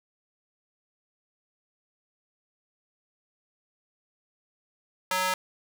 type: tone with high-pass filter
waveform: square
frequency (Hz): 185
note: F#3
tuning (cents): 0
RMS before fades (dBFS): -27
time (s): 5.11-5.34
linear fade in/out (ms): 2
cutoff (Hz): 980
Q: 1.2
effects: none